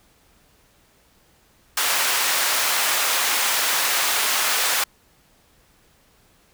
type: high-pass noise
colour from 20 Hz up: pink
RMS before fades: -21 dBFS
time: 1.77-4.84 s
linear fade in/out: 5 ms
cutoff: 1000 Hz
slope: 12 dB/octave
effects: pink hiss -58 dBFS RMS until 6.53 s